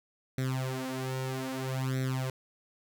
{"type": "tone with flanger", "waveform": "sawtooth", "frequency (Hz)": 130.81, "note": "C3", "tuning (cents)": 0, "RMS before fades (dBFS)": -33, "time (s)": [0.38, 2.3], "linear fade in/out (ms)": 2, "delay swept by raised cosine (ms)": [0.51, 5.51], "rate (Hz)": 0.62, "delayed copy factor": 0.95, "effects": ["10-bit"]}